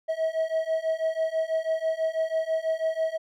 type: beating tone pair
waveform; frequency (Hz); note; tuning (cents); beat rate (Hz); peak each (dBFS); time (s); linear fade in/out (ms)
triangle; 640 / 646.1; D#5 / E5; +49 / -35; 6.1; -26 / -25; 0.08-3.18; 20
effects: none